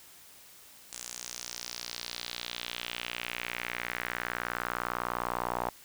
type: tone with band-pass filter sweep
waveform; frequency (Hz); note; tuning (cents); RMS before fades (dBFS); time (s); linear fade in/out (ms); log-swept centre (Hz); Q
sawtooth; 59.9; A#1; +48; -37; 0.92-5.7; 10; 7600 to 880; 2.5
effects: white hiss -54 dBFS RMS until 5.84 s